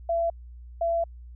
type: tone bursts at uneven times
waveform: sine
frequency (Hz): 673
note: E5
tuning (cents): +36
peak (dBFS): -22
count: 2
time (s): 0.09-0.3 / 0.81-1.04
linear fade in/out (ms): 5
effects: added 60 Hz sine -41 dBFS peak until 1.35 s